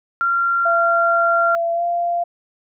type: tone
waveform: sine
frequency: 1379 Hz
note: F6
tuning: 22 cents flat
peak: -15 dBFS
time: 0.21-1.55 s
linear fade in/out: 0 ms
type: tone with pitch glide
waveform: sine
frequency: 676 to 692.2 Hz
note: E5 to F5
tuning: +43 to -16 cents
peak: -17 dBFS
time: 0.65-2.24 s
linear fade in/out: 10 ms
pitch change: +41 cents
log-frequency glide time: 1.73-1.83 s
effects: none